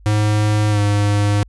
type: tone with pitch glide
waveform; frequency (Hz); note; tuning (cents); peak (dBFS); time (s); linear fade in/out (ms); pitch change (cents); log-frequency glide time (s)
square; 105.8 to 102.73; G#2 to G#2; +33 to -18; -14; 0.06-1.43; 0; -51; 0.7-0.79
effects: added 50 Hz sine -41 dBFS peak until 1.48 s + resampled to 24000 Hz